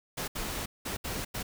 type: noise bursts at uneven times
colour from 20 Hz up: pink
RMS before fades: -35 dBFS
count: 5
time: 0.17-0.28 / 0.35-0.66 / 0.85-0.97 / 1.04-1.25 / 1.34-1.43 s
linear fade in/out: 10 ms
effects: none